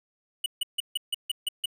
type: tone bursts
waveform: square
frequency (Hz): 2943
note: F#7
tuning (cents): -10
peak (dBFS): -25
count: 8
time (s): 0.44-1.658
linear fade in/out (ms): 5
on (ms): 21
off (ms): 150
effects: none